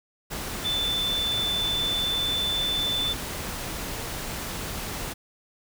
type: tone in noise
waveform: sine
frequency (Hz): 3521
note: A7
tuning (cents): 0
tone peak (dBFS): -24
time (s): 0.64-3.14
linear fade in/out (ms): 20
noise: pink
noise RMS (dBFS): -33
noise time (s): 0.3-5.14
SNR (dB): +6
effects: none